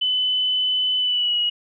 sine tone with pitch glide, 3013 to 2904 Hz, F#7 to F#7, +31 to -33 cents, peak -18 dBFS, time 0.01-1.5 s, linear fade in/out 10 ms, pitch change -64 cents, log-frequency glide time 0.98-1.39 s, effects none

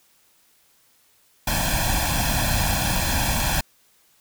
pink noise with comb filter, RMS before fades -22 dBFS, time 1.47-3.61 s, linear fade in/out 5 ms, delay 1.2 ms, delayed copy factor +0.95, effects white hiss -60 dBFS RMS until 4.2 s

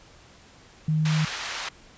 sine tone, 155.56 Hz, D#3, in tune, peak -20 dBFS, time 0.88-1.25 s, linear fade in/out 5 ms
pink band-pass noise, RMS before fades -33 dBFS, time 1.05-1.69 s, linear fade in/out 5 ms, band 1100 to 5800 Hz, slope 12 dB/octave
effects pink hiss -52 dBFS RMS until 1.97 s + resampled to 16000 Hz

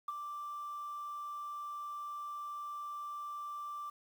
sine tone with ADSR envelope, 1174.7 Hz, D6, in tune, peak -31 dBFS, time 0.08-3.9 s, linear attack 6 ms, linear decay 22 ms, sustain -8 dB, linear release 7 ms, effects tanh soft clip ceiling -31 dBFS + 10-bit

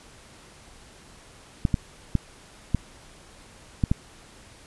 clicks, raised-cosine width 5 ms, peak -8 dBFS, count 6, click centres 1.652 / 1.742 / 2.153 / 2.747 / 3.838 / 3.915 s, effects pink hiss -50 dBFS RMS until 4.66 s + resampled to 24000 Hz

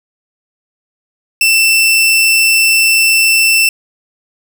sawtooth tone, 2673 Hz, E7, 23 cents sharp, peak -4 dBFS, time 1.41-3.69 s, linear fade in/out 2 ms, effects none

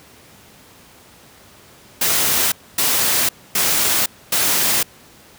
white noise bursts, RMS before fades -17 dBFS, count 4, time 2.01-4.83 s, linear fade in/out 5 ms, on 510 ms, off 260 ms, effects pink hiss -46 dBFS RMS until 5.38 s + high-pass 80 Hz 12 dB/octave

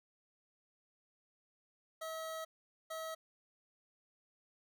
25% pulse tone bursts at uneven times, 643 Hz, E5, 43 cents flat, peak -37 dBFS, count 2, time 2.01-2.45 / 2.9-3.15 s, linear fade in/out 10 ms, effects none

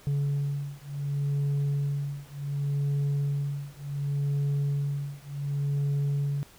sine beating tone pair, 141.6 / 142.28 Hz, C#3 / C#3, +37 / +45 cents, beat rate 0.68 Hz, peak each -27 dBFS, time 0.07-6.43 s, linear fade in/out 0 ms, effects tanh soft clip ceiling -23 dBFS + pink hiss -54 dBFS RMS until 6.58 s

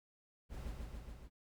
brown noise with echo, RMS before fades -45 dBFS, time 0.49-0.74 s, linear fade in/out 50 ms, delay 140 ms, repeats 4, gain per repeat -2 dB, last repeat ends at 1.3 s, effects none

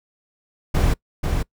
brown noise with echo, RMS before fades -17 dBFS, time 0.74-0.94 s, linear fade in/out 10 ms, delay 490 ms, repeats 1, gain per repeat -4 dB, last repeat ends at 1.43 s, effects noise-tail reverb RT60 0.1 s tail -24 dB re dry

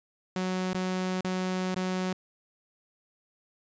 sawtooth tone with dropouts, 185 Hz, F#3, in tune, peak -24 dBFS, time 0.36-2.13 s, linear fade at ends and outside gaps 2 ms, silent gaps 0.732-0.746 / 1.208-1.246 / 1.746-1.762 s, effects resampled to 16000 Hz

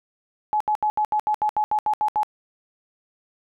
sine tone bursts, 849 Hz, G#5, 38 cents sharp, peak -18 dBFS, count 12, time 0.53-2.232 s, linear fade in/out 0 ms, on 74 ms, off 74 ms, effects none

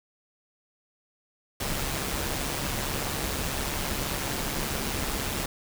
pink noise with amplitude modulation, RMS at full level -28 dBFS, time 1.6-5.46 s, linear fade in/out 5 ms, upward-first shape sine, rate 139 Hz, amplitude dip 50%, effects none

